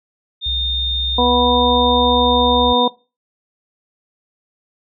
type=tone; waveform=sine; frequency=3643 Hz; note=A#7; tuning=41 cents flat; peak=-18 dBFS; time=0.41-2.9 s; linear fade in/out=50 ms
type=tone with pitch glide; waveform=sine; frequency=66.3 to 67.11 Hz; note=C2 to C2; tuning=+23 to +45 cents; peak=-23 dBFS; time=0.46-2.73 s; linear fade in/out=5 ms; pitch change=+22 cents; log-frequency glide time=0.6-1.78 s
type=harmonic tone; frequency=245.3 Hz; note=B3; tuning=12 cents flat; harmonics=1 / 2 / 3 / 4; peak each=-19 / -17 / -20 / -17 dBFS; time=1.18-2.88 s; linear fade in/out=5 ms
effects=noise-tail reverb RT60 0.3 s tail -20 dB re dry